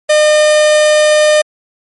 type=tone; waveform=45% pulse; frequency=607 Hz; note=D#5; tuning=43 cents flat; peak=-6 dBFS; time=0.09-1.42 s; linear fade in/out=10 ms; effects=MP3 48 kbps